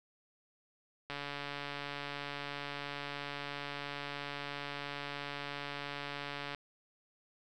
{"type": "click train", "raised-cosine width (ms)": 0.3, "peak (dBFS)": -24, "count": 780, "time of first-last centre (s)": [1.1, 6.548], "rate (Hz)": 143, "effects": []}